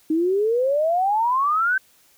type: exponential sweep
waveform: sine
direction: up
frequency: 307.3 to 1568 Hz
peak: -17 dBFS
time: 0.1-1.78 s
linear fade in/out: 5 ms
effects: white hiss -57 dBFS RMS until 2.17 s